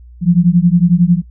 sine beating tone pair, 169.4 / 180.4 Hz, E3 / F#3, +48 / -44 cents, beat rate 11 Hz, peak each -10 dBFS, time 0.21-1.22 s, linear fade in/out 50 ms, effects noise-tail reverb RT60 0.1 s tail -25 dB re dry + added 60 Hz sine -35 dBFS peak until 1.3 s

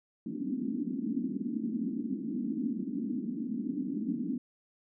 pink band-pass noise, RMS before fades -34 dBFS, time 0.26-4.38 s, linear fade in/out 2 ms, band 210 to 290 Hz, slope 48 dB/octave, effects none

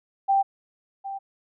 sine tone with echo, 785 Hz, G5, 2 cents sharp, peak -17 dBFS, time 0.28-0.43 s, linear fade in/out 20 ms, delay 760 ms, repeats 1, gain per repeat -13 dB, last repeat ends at 1.19 s, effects none

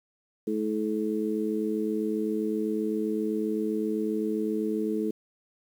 harmonic tone, 107.7 Hz, A2, 37 cents flat, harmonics 2 / 3 / 4, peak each -30 / -30 / -30 dBFS, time 0.47-5.11 s, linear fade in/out 5 ms, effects 9-bit

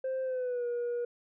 sine tone with pitch glide, 523.3 to 479.9 Hz, C5 to B4, 0 to -50 cents, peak -28 dBFS, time 0.04-1.05 s, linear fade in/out 5 ms, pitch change -150 cents, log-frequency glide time 0.23-0.66 s, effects tanh soft clip ceiling -29 dBFS

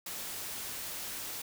white noise, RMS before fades -40 dBFS, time 0.06-1.42 s, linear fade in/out 5 ms, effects none

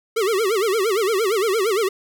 square tone with vibrato, 415.3 Hz, G#4, in tune, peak -18 dBFS, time 0.16-1.89 s, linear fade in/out 10 ms, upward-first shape sine, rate 8.7 Hz, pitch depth 200 cents each way, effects none

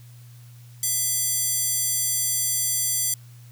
square tone with high-pass filter, 670 Hz, E5, 28 cents sharp, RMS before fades -24 dBFS, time 0.83-3.14 s, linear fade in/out 2 ms, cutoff 7800 Hz, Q 1.7, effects added 120 Hz sine -43 dBFS peak until 3.51 s + white hiss -56 dBFS RMS until 3.51 s

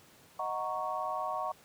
sine chord, D# minor seventh, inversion none, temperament equal, 622.3 / 740 / 932.3 / 1108.7 Hz, D#5 / F#5 / A#5 / C#6, 0 / 0 / 0 / 0 cents, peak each -39 / -37 / -39 / -36 dBFS, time 0.39-1.52 s, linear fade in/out 5 ms, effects pink hiss -59 dBFS RMS until 1.64 s + high-pass 100 Hz 12 dB/octave

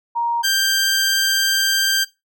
sine / 15% pulse tone pair in turn, 939 / 1579.2 Hz, A#5 / G6, +12 / +12 cents, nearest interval major sixth, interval 900 cents, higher second, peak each -17 / -9 dBFS, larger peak second, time 0.15-0.43 / 0.43-2.05 s, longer second, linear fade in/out 20 ms, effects noise-tail reverb RT60 0.2 s tail -18 dB re dry

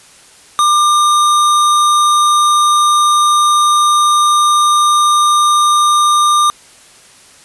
sine tone with sample-and-hold, 1194 Hz, D6, 28 cents sharp, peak -7 dBFS, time 0.59-6.5 s, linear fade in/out 0 ms, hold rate 4900 Hz, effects white hiss -42 dBFS RMS until 7.44 s + resampled to 24000 Hz

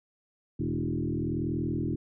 sine tone with frequency modulation, 220 Hz, A3, in tune, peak -27 dBFS, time 0.59-1.96 s, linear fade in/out 10 ms, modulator 41 Hz, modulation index 3.3, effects none

